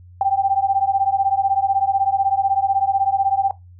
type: beating tone pair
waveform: sine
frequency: 776 / 792 Hz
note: G5 / G5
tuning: -18 / +18 cents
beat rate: 16 Hz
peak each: -18 dBFS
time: 0.21-3.51 s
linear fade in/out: 2 ms
effects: noise-tail reverb RT60 0.2 s tail -19 dB re dry + added 89 Hz sine -41 dBFS peak until 3.79 s